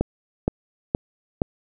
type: click train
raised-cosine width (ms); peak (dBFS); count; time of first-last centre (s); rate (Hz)
2; -6; 4; 0.01-1.418; 2.13
effects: none